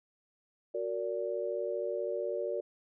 sine chord, Gb augmented, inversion none, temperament just, 370 / 462.5 / 578.1 Hz, Gb4 / Bb4 / D5, 0 / -14 / -27 cents, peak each -37 / -36 / -35 dBFS, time 0.74-2.61 s, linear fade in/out 10 ms, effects none

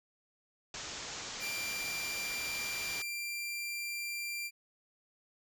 white low-pass noise, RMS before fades -43 dBFS, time 0.74-3.02 s, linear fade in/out 2 ms, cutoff 7400 Hz, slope 96 dB/octave
sawtooth tone, 2370 Hz, D7, 15 cents sharp, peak -33 dBFS, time 1.39-4.51 s, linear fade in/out 50 ms
effects none

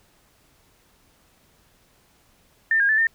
sine tone with pitch steps, 1796 / 1625 / 1750 / 1811 Hz, A6 / G#6 / A6 / A6, +35 / -38 / -10 / +49 cents, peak -16 dBFS, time 2.71-3.07 s, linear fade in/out 2 ms, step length 90 ms, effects pink hiss -60 dBFS RMS until 3.14 s

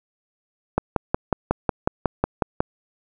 click train, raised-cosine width 1 ms, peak -4 dBFS, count 11, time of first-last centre 0.78-2.605 s, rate 5.48 Hz, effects none

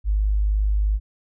sine tone, 51.4 Hz, G#1, 17 cents flat, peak -17 dBFS, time 0.04-1 s, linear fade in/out 50 ms, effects none

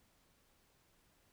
silence, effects pink hiss -72 dBFS RMS until 1.32 s

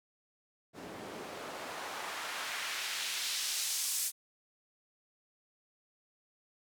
white noise with band-pass filter sweep, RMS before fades -38 dBFS, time 0.73-4.12 s, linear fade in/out 50 ms, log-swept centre 250 to 8900 Hz, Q 0.89, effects none

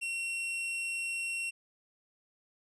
45% pulse tone, 2729 Hz, F7, 41 cents flat, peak -33 dBFS, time 0.01-1.51 s, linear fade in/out 20 ms, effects resampled to 24000 Hz

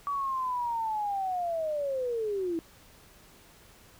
sine linear sweep, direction down, 1147 to 321.7 Hz, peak -28 dBFS, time 0.07-2.59 s, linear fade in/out 0 ms, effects pink hiss -56 dBFS RMS until 3.99 s

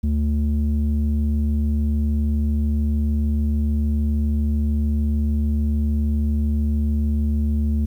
square tone with low-pass filter, 73.42 Hz, D2, in tune, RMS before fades -20 dBFS, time 0.03-7.86 s, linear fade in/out 10 ms, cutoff 180 Hz, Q 4.3, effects 9-bit

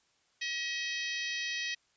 harmonic tone with a mistuned harmonic, 637 Hz, D#5, 41 cents sharp, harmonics 3 / 4 / 5 / 6 / 7 / 8 / 9, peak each -37 / -39 / -41 / -43 / -44 / -45 / -46 dBFS, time 0.41-1.75 s, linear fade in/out 10 ms, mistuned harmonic 9, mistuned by +40 cents, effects white hiss -71 dBFS RMS until 1.96 s + resampled to 16000 Hz

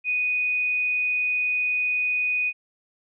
sine tone, 2484 Hz, D#7, 3 cents flat, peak -21 dBFS, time 0.04-2.53 s, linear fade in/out 50 ms, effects none

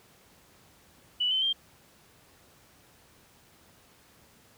sine tone with pitch steps, 2960 / 3068 / 3180 Hz, F#7 / G7 / G7, 0 / -38 / +24 cents, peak -24 dBFS, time 1.2-1.53 s, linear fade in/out 10 ms, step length 110 ms, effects pink hiss -59 dBFS RMS until 4.57 s + high-pass 60 Hz 12 dB/octave

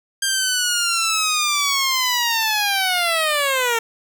10% pulse linear sweep, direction down, 1600 to 451 Hz, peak -9 dBFS, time 0.22-3.79 s, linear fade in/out 5 ms, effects none

